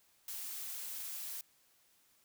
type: noise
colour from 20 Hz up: blue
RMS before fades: -43 dBFS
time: 0.28-1.41 s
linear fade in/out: 2 ms
effects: white hiss -70 dBFS RMS until 2.24 s